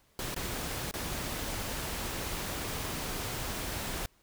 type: noise with dropouts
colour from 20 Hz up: pink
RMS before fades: -36 dBFS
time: 0.19-4.06 s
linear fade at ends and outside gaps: 1 ms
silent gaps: 0.345-0.363 / 0.912-0.939 s
effects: pink hiss -67 dBFS RMS until 4.22 s